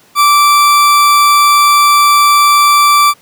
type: tone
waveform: 40% pulse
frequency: 1167 Hz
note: D6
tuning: 11 cents flat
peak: -4 dBFS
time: 0.15-3.14 s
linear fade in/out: 50 ms
effects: pink hiss -46 dBFS RMS until 3.21 s + high-pass 150 Hz 12 dB/octave